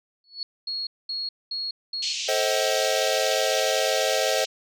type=tone with exponential growth; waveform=sine; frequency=4389 Hz; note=C#8; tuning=18 cents flat; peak=-25 dBFS; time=0.24-0.43 s; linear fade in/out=1 ms; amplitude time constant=41 ms
type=tone bursts; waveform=sine; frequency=4312 Hz; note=C#8; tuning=49 cents flat; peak=-27 dBFS; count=4; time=0.67-2.13 s; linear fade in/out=5 ms; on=200 ms; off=220 ms
type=band-pass noise; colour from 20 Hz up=pink; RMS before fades=-30 dBFS; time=2.02-4.46 s; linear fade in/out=10 ms; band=2600 to 6900 Hz; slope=48 dB/octave
type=chord; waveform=square; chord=A diminished seventh; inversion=none; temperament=just; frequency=440 / 528 / 633.6 / 760.3 Hz; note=A4 / C5 / Eb5 / Gb5; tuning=0 / +16 / +31 / +47 cents; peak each=-31 / -27 / -27 / -31 dBFS; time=2.28-4.45 s; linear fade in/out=10 ms
effects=none